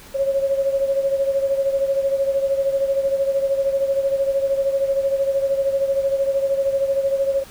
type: beating tone pair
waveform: sine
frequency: 545 / 558 Hz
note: C#5 / C#5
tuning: -29 / +11 cents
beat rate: 13 Hz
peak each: -18 / -24 dBFS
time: 0.14-7.44 s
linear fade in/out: 20 ms
effects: pink hiss -43 dBFS RMS until 7.5 s